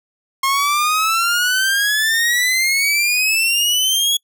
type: exponential sweep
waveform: sawtooth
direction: up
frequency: 1071 to 3371 Hz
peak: -11 dBFS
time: 0.43-4.17 s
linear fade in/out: 5 ms
effects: noise-tail reverb RT60 0.1 s tail -26 dB re dry